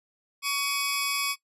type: tone pair together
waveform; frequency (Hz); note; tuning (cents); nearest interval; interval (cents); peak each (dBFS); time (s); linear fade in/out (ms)
15% pulse; 1126.1 / 2528; C#6 / D#7; +27 / +27; octave + major second; 1400; -22; 0.42-1.36; 50
effects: noise-tail reverb RT60 0.1 s tail -18 dB re dry + resampled to 32000 Hz